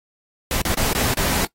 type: noise with dropouts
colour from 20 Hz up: pink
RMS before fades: -21 dBFS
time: 0.51-1.45 s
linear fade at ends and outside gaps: 1 ms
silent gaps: 0.617-0.651 / 0.744-0.772 / 0.93-0.949 / 1.138-1.171 s
effects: noise-tail reverb RT60 0.1 s tail -19 dB re dry + AAC 48 kbps